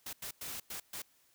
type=noise bursts at uneven times; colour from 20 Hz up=white; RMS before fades=-42 dBFS; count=5; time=0.06-0.13 / 0.22-0.31 / 0.41-0.6 / 0.7-0.8 / 0.93-1.02 s; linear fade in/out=5 ms; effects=white hiss -69 dBFS RMS until 1.34 s